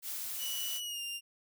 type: noise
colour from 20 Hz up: blue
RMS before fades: -39 dBFS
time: 0.02-0.81 s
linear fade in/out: 50 ms
type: tone with pitch glide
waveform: sawtooth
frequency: 2949 to 2796 Hz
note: F#7 to F7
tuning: -6 to +1 cents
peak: -34 dBFS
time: 0.38-1.21 s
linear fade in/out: 50 ms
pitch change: -93 cents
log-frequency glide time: 0.8-1.02 s
effects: none